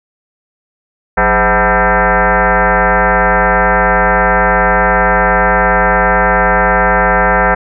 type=tone with frequency modulation; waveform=sine; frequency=412.6 Hz; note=G#4; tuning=11 cents flat; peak=-7 dBFS; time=1.17-7.55 s; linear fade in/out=10 ms; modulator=232 Hz; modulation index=6.2; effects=none